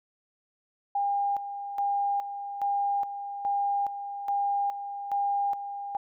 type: tone with tremolo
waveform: sine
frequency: 805 Hz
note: G5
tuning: 46 cents sharp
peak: -24 dBFS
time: 0.95-5.97 s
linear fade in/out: 5 ms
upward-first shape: square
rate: 1.2 Hz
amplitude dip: 65%
effects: none